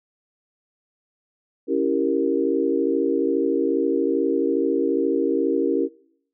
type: chord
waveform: sine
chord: C# diminished seventh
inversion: none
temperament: equal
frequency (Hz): 277.2 / 329.6 / 392 / 466.2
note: C#4 / E4 / G4 / Bb4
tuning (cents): 0 / 0 / 0 / 0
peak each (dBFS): -24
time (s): 1.67-5.89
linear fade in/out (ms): 50
effects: noise-tail reverb RT60 0.7 s tail -24 dB re dry